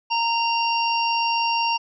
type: harmonic tone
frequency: 926 Hz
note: A#5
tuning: 12 cents flat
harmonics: 1 / 3 / 5 / 6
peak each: -21 / -25 / -33 / -29 dBFS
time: 0.1-1.78 s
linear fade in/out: 20 ms
effects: none